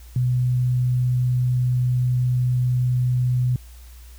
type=tone; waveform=sine; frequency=125 Hz; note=B2; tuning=21 cents sharp; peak=-17 dBFS; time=0.16-3.56 s; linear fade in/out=2 ms; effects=added 60 Hz sine -40 dBFS peak until 4.18 s + white hiss -52 dBFS RMS until 4.18 s